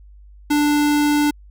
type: tone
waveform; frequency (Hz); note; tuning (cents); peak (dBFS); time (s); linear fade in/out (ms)
square; 294.4; D4; +4; -15; 0.5-1.31; 10
effects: added 50 Hz sine -41 dBFS peak until 1.5 s